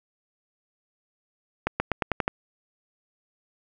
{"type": "accelerating click train", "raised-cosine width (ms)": 0.5, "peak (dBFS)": -8, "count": 7, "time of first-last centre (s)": [1.67, 2.279], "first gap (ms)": 130, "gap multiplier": 0.9, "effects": []}